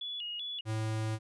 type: tone with vibrato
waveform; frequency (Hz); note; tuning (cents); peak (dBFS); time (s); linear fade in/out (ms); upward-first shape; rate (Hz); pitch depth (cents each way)
sine; 3136; G7; 0; -36; 0.01-0.61; 5; square; 2.6; 150
type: tone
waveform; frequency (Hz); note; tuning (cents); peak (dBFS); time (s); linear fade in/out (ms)
square; 109.8; A2; -3; -32; 0.65-1.19; 50
effects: resampled to 24000 Hz